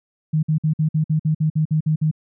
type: tone bursts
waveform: sine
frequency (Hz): 155.56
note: D#3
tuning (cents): 0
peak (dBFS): -15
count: 12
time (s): 0.33-2.113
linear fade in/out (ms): 10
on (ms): 100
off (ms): 53
effects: none